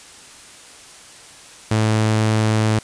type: tone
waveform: sawtooth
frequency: 109.2 Hz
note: A2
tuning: 13 cents flat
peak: -11 dBFS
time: 1.71-2.79 s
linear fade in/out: 5 ms
effects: white hiss -42 dBFS RMS until 2.83 s + resampled to 22050 Hz